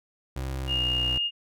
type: tone with pitch glide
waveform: 30% pulse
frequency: 66 to 61.94 Hz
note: C2 to B1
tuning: +16 to +6 cents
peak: -27 dBFS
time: 0.36-1.18 s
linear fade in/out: 5 ms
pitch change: -110 cents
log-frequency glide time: 0.68-0.82 s
type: tone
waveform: sine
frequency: 2839 Hz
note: F7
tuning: 28 cents sharp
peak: -24 dBFS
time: 0.67-1.31 s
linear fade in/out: 50 ms
effects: none